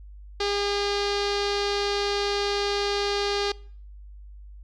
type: tone with low-pass filter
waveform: sawtooth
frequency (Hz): 405.2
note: G#4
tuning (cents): -43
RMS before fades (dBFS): -26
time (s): 0.4-3.52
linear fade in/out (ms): 5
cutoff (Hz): 4500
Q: 3.6
effects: noise-tail reverb RT60 0.5 s tail -23 dB re dry + added 50 Hz sine -41 dBFS peak until 4.63 s